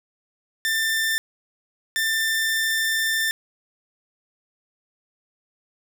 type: tone pair in turn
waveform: sawtooth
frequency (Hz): 1786 / 1786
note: A6 / A6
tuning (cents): +25 / +25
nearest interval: unison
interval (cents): 0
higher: neither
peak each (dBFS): -17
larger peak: neither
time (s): 0.65-1.18 / 1.96-3.31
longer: second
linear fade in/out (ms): 0
effects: none